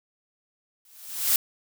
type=noise with exponential growth; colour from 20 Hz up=blue; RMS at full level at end=-18 dBFS; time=0.85-1.36 s; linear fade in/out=2 ms; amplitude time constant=110 ms; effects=none

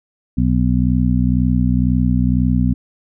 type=harmonic tone; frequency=62 Hz; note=B1; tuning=7 cents sharp; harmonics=1 / 2 / 3 / 4; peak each=-18 / -18 / -18 / -18 dBFS; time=0.37-2.74 s; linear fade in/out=10 ms; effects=none

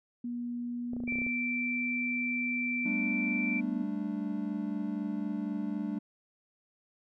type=tone with pitch glide; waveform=sine; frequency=240.7 to 244.5 Hz; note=B3 to B3; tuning=-44 to -17 cents; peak=-33 dBFS; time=0.24-3.84 s; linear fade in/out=5 ms; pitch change=+27 cents; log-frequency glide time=0.6-1.82 s
type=clicks; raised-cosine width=2 ms; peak=-30 dBFS; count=10; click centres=0.934 / 0.966 / 1.003 / 1.037 / 1.078 / 1.123 / 1.156 / 1.186 / 1.218 / 1.266 s
type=tone; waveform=sine; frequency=2341 Hz; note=D7; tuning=6 cents flat; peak=-31 dBFS; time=1.07-3.61 s; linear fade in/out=20 ms
type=chord; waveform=triangle; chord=G suspended second; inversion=none; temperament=equal; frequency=196 / 220 / 293.7 Hz; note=G3 / A3 / D4; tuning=0 / 0 / 0 cents; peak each=-34 dBFS; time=2.85-5.99 s; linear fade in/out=10 ms
effects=none

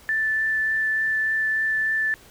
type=tone with vibrato; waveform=sine; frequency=1760 Hz; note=A6; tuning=in tune; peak=-20 dBFS; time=0.09-2.14 s; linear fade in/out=0 ms; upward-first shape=triangle; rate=3.4 Hz; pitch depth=8 cents each way; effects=pink hiss -50 dBFS RMS until 2.3 s

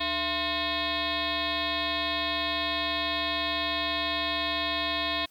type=tone with frequency modulation; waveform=sine; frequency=2179 Hz; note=C#7; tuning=30 cents flat; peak=-26 dBFS; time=0-5.26 s; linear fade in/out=10 ms; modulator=376 Hz; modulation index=4.9; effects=white hiss -62 dBFS RMS until 5.3 s

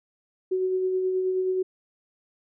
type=tone with tremolo; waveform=sine; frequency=372.7 Hz; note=F#4; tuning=13 cents sharp; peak=-21 dBFS; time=0.51-1.63 s; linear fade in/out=10 ms; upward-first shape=sine; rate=9.4 Hz; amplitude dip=30%; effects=none

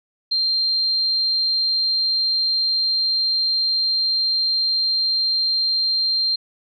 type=tone; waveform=sine; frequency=4173 Hz; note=C8; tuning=5 cents flat; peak=-17 dBFS; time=0.31-6.36 s; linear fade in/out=10 ms; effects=none

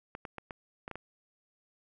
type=clicks; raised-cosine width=0.5 ms; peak=-25 dBFS; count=7; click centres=0.151 / 0.252 / 0.383 / 0.508 / 0.879 / 0.913 / 0.956 s; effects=none

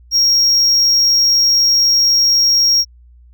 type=tone; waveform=triangle; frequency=5588 Hz; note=F8; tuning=in tune; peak=-8 dBFS; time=0.11-2.85 s; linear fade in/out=50 ms; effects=added 60 Hz sine -41 dBFS peak until 3.33 s

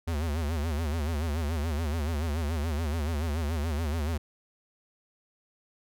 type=tone with vibrato; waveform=square; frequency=77.78 Hz; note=D#2; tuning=in tune; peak=-28 dBFS; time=0.07-4.18 s; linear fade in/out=10 ms; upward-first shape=sine; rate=7 Hz; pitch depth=150 cents each way; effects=none

